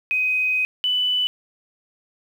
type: tone pair in turn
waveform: sine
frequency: 2512 / 2987 Hz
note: D#7 / F#7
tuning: +16 / +16 cents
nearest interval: minor third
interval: 300 cents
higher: second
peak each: -18 dBFS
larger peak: neither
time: 0.11-0.65 / 0.84-1.27 s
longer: first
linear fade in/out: 0 ms
effects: 8-bit

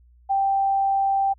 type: tone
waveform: sine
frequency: 784 Hz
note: G5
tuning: in tune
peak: -18 dBFS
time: 0.29-1.34 s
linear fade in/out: 20 ms
effects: added 60 Hz sine -51 dBFS peak until 1.38 s

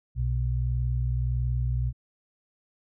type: tone pair together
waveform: sine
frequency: 61.55 / 123.1 Hz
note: B1 / B2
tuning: -5 / -5 cents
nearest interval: octave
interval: 1200 cents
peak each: -26 / -27 dBFS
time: 0.15-1.93 s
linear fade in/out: 50 ms
effects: none

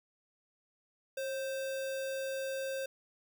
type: tone with sample-and-hold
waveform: sine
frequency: 538 Hz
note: C5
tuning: 48 cents sharp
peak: -34 dBFS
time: 1.17-2.86 s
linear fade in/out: 5 ms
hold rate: 2100 Hz
effects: none

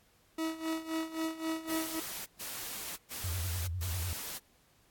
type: tone with tremolo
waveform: 40% pulse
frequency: 321.8 Hz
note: E4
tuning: 42 cents flat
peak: -30 dBFS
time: 0.38-2 s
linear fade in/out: 5 ms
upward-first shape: sine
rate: 3.8 Hz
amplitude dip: 80%
type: noise bursts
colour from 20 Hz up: white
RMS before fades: -41 dBFS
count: 4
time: 1.68-4.39 s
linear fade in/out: 20 ms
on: 580 ms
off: 130 ms
type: tone with vibrato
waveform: sine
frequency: 87.1 Hz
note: F2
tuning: 4 cents flat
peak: -33 dBFS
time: 3.24-4.13 s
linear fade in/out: 0 ms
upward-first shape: square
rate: 10 Hz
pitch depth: 110 cents each way
effects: pink hiss -67 dBFS RMS until 4.9 s + AAC 64 kbps

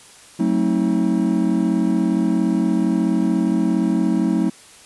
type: chord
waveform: triangle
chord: F# diminished seventh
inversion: none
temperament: just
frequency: 185 / 222 / 266.4 / 319.7 Hz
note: F#3 / A3 / C4 / Eb4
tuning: 0 / +16 / +31 / +47 cents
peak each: -19 / -19 / -21 / -19 dBFS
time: 0.39-4.5 s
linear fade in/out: 10 ms
effects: white hiss -45 dBFS RMS until 4.85 s + resampled to 24000 Hz

